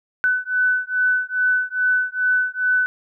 sine beating tone pair, 1500 / 1502.4 Hz, F#6 / F#6, +23 / +26 cents, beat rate 2.4 Hz, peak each -20 dBFS, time 0.24-2.86 s, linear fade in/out 0 ms, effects none

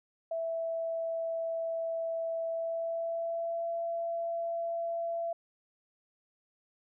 sine tone with pitch glide, 659.3 to 673.9 Hz, E5 to E5, 0 to +38 cents, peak -31 dBFS, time 0.31-5.33 s, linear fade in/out 5 ms, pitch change +38 cents, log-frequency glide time 2.48-3.7 s, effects none

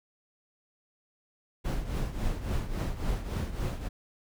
brown noise with tremolo, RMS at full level -28 dBFS, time 1.64-3.89 s, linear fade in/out 20 ms, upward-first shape triangle, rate 3.6 Hz, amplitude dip 75%, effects none

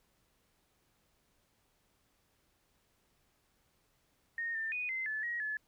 sine tone with pitch steps, 1849 / 1791 / 2478 / 2067 / 1734 / 1896 / 1720 Hz, A#6 / A6 / D#7 / C7 / A6 / A#6 / A6, -15 / +30 / -8 / -22 / -26 / +29 / -40 cents, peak -34 dBFS, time 4.38-5.57 s, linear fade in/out 2 ms, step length 170 ms, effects pink hiss -74 dBFS RMS until 5.67 s

